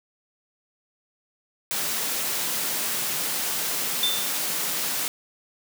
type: high-pass noise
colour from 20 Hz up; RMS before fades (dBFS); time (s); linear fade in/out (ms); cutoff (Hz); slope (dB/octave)
white; -27; 1.71-5.08; 0; 130; 48
type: tone with exponential decay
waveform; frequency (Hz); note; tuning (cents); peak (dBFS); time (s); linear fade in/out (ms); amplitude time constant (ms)
sine; 3559; A7; +19; -18; 4.03-4.47; 2; 95
effects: none